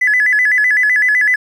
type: tone with vibrato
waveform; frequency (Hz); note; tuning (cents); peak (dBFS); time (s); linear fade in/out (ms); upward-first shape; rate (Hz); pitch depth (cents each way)
triangle; 1845; A#6; -18; -6; 0.01-1.36; 10; square; 7.9; 140
effects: tanh soft clip ceiling -7 dBFS